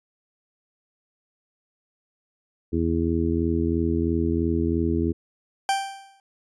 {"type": "harmonic tone", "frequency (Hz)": 83, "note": "E2", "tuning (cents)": 12, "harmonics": [1, 2, 3, 4, 5], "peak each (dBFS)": [-26, -30, -26, -25, -30], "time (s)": [2.72, 5.13], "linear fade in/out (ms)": 20}
{"type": "tone with exponential decay", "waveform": "40% pulse", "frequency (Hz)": 784, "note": "G5", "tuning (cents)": 0, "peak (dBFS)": -17, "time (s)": [5.69, 6.2], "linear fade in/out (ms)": 1, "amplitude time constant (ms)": 110}
{"effects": ["resampled to 24000 Hz"]}